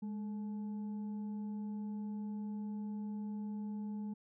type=tone with frequency modulation; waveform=sine; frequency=208.2 Hz; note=G#3; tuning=5 cents sharp; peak=-38 dBFS; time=0.02-4.14 s; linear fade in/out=10 ms; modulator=652 Hz; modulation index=0.2; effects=none